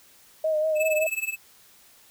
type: tone with vibrato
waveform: sine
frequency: 622.3 Hz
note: D#5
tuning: in tune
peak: -21 dBFS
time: 0.44-1.07 s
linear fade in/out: 5 ms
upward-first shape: sine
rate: 5.3 Hz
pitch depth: 36 cents each way
type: tone with tremolo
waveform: square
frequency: 2609 Hz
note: E7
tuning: 18 cents flat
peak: -24 dBFS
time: 0.75-1.37 s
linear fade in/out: 50 ms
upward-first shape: sine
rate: 19 Hz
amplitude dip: 90%
effects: white hiss -55 dBFS RMS until 2.1 s